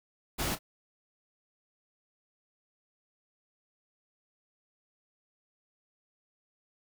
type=noise with echo; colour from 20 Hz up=pink; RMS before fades=-32 dBFS; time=0.38-0.56 s; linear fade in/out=20 ms; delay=30 ms; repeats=1; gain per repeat=-14 dB; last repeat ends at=0.59 s; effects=none